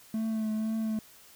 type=tone with vibrato; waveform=triangle; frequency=219.2 Hz; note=A3; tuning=6 cents flat; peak=-26 dBFS; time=0.14-0.99 s; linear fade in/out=2 ms; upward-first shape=triangle; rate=2 Hz; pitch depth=29 cents each way; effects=white hiss -55 dBFS RMS until 1.35 s